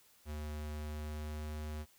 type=tone with pitch glide; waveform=square; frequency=75.4 to 76.1 Hz; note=D2 to D#2; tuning=+46 to -38 cents; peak=-40 dBFS; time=0.25-1.86 s; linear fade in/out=50 ms; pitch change=+16 cents; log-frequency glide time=0.7-1.53 s; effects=white hiss -66 dBFS RMS until 1.98 s